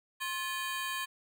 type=ring-modulated tone; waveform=25% pulse; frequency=1396.9 Hz; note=F6; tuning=in tune; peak=-27 dBFS; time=0.2-1.06 s; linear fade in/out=20 ms; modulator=334 Hz; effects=none